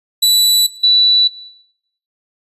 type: tone pair in turn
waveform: sawtooth / sine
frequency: 3955 / 3955 Hz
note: B7 / B7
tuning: +2 / +2 cents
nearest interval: unison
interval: 0 cents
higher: neither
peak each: -5 / -7 dBFS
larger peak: first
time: 0.22-0.67 / 0.83-1.28 s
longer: neither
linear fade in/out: 10 ms
effects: noise-tail reverb RT60 0.8 s tail -20 dB re dry + resampled to 32000 Hz